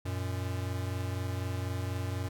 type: tone pair together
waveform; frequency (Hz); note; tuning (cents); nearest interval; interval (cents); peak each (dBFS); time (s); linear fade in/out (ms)
square; 92.5 / 116.54; F#2 / A#2; 0 / 0; major third; 400; -34 / -38; 0.05-2.29; 10
effects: none